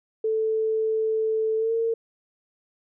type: tone with pitch glide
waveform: sine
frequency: 440 to 456 Hz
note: A4 to A#4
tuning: 0 to -38 cents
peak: -21 dBFS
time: 0.24-1.94 s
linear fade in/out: 5 ms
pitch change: +62 cents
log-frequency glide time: 1.57-1.73 s
effects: none